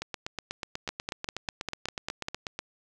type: two click trains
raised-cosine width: 0.2 ms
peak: -16 / -14 dBFS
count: 22 / 8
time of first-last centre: 0.02-2.59 / 0.89-2.284 s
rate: 8.17 / 5.02 Hz
effects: none